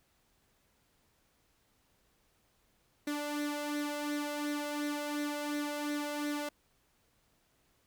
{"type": "tone with flanger", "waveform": "sawtooth", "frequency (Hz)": 293.8, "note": "D4", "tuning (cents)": 1, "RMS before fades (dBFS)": -36, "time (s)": [3.07, 6.49], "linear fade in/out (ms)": 5, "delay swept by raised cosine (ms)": [0.5, 1.5], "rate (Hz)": 2.8, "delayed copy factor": 0.6, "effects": ["pink hiss -72 dBFS RMS until 7.86 s"]}